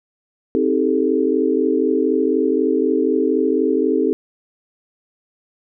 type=chord; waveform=sine; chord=A half-diminished seventh; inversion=first; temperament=just; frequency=264 / 316.8 / 396 / 440 Hz; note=C4 / Eb4 / G4 / A4; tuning=+16 / +31 / +18 / 0 cents; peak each=-20 dBFS; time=0.55-4.13 s; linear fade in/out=0 ms; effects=none